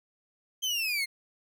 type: linear sweep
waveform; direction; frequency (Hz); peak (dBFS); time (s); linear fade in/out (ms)
30% pulse; down; 3152 to 2093; -25; 0.62-1.06; 20
effects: none